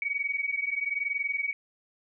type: tone pair together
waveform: sine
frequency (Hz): 2247 / 2268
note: C#7 / C#7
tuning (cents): +23 / +39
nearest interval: unison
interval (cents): 16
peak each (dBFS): -30 / -31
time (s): 0.02-1.53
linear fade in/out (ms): 2
effects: none